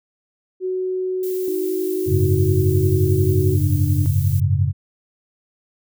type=tone; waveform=sine; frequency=371.3 Hz; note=F#4; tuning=6 cents sharp; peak=-20 dBFS; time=0.6-3.58 s; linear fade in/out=50 ms
type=noise; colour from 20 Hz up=violet; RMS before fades=-35 dBFS; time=1.23-4.4 s; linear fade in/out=2 ms
type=tone with pitch glide; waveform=sine; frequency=320 to 296.9 Hz; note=D#4 to D4; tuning=+49 to +19 cents; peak=-26 dBFS; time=1.48-4.06 s; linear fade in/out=0 ms; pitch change=-130 cents; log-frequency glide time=3.17-3.76 s
type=chord; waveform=sine; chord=F# suspended second; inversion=none; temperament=equal; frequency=92.5 / 103.83 / 138.59 Hz; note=F#2 / G#2 / C#3; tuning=0 / 0 / 0 cents; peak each=-18 / -20 / -20 dBFS; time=2.06-4.73 s; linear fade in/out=50 ms
effects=none